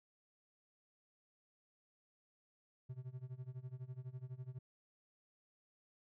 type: tone with tremolo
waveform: triangle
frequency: 127.7 Hz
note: C3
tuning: 42 cents flat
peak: -40 dBFS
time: 2.89-4.59 s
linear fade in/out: 10 ms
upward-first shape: sine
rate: 12 Hz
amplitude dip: 90%
effects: none